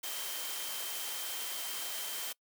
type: tone in noise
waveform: sine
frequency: 3136 Hz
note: G7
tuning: in tune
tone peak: -45 dBFS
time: 0.03-2.33 s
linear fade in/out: 10 ms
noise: white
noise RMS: -39 dBFS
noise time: 0.03-2.33 s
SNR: -9 dB
effects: noise-tail reverb RT60 0.1 s tail -24 dB re dry + high-pass 400 Hz 12 dB/octave